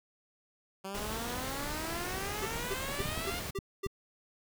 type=exponential sweep; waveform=10% pulse; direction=up; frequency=190 to 720 Hz; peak=-30 dBFS; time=0.84-3.4 s; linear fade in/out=10 ms
type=noise; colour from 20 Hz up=pink; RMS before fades=-39 dBFS; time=0.94-3.51 s; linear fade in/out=10 ms
type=tone bursts; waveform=square; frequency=392 Hz; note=G4; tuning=in tune; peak=-34 dBFS; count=6; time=2.42-3.872 s; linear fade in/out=10 ms; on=42 ms; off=240 ms
type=clicks; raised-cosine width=5 ms; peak=-26 dBFS; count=7; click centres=2.559 / 3.004 / 3.058 / 3.09 / 3.177 / 3.588 / 3.864 s
effects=none